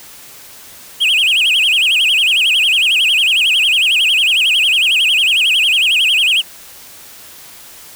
triangle tone with vibrato, 2847 Hz, F7, 33 cents sharp, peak -8 dBFS, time 1-6.42 s, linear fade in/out 20 ms, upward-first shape sine, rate 11 Hz, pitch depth 250 cents each way, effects white hiss -37 dBFS RMS until 7.95 s

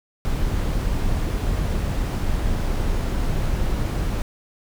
brown noise, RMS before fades -22 dBFS, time 0.25-4.22 s, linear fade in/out 0 ms, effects none

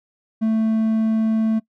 triangle tone, 221.2 Hz, A3, 9 cents sharp, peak -14 dBFS, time 0.41-1.6 s, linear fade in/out 20 ms, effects noise-tail reverb RT60 0.1 s tail -22 dB re dry

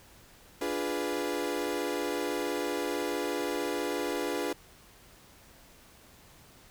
35% pulse chord, D diminished seventh, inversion none, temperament equal, 293.7 / 349.2 / 415.3 / 493.9 Hz, D4 / F4 / Ab4 / Cb5, 0 / 0 / 0 / 0 cents, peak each -34 dBFS, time 0.61-4.53 s, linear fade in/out 5 ms, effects pink hiss -56 dBFS RMS until 6.7 s

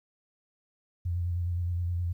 sine tone with vibrato, 87.31 Hz, F2, in tune, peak -27 dBFS, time 1.05-2.13 s, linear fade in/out 10 ms, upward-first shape square, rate 9.6 Hz, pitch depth 28 cents each way, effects 11-bit

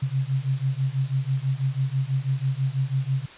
sine beating tone pair, 130.81 / 136.91 Hz, C3 / C#3, 0 / -21 cents, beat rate 6.1 Hz, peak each -25 dBFS, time 0.02-3.26 s, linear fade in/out 10 ms, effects white hiss -44 dBFS RMS until 3.37 s + resampled to 8000 Hz

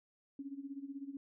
sine tone with tremolo, 277.2 Hz, C#4, in tune, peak -39 dBFS, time 0.39-1.17 s, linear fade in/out 2 ms, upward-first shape sine, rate 16 Hz, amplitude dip 80%, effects none

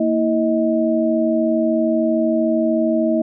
sine tone cluster, 231.1 / 324.2 / 632 Hz, A#3 / E4 / D#5, -15 / -29 / +27 cents, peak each -19 dBFS, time 0-3.22 s, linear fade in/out 5 ms, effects none

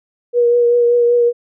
sine tone with vibrato, 478.7 Hz, A#4, 46 cents sharp, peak -9 dBFS, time 0.33-1.33 s, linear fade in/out 50 ms, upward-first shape triangle, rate 5.2 Hz, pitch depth 22 cents each way, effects none

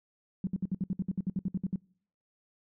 sine tone bursts, 187.3 Hz, F#3, 21 cents sharp, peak -27 dBFS, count 15, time 0.44-1.759 s, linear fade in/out 2 ms, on 31 ms, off 61 ms, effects noise-tail reverb RT60 0.6 s tail -26 dB re dry

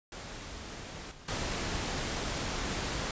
pink noise with level steps, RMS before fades -43 / -51 / -34 dBFS, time 0.12-3.11 s, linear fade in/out 2 ms, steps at 1.11 / 1.28 s, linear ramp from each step 5 ms, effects resampled to 16000 Hz

